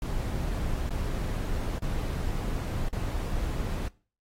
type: noise with dropouts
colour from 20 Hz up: brown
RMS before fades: -30 dBFS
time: 0.02-3.88 s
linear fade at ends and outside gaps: 2 ms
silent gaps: 0.894-0.905 / 1.784-1.82 / 2.887-2.928 s
effects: noise-tail reverb RT60 0.4 s tail -22 dB re dry + AAC 48 kbps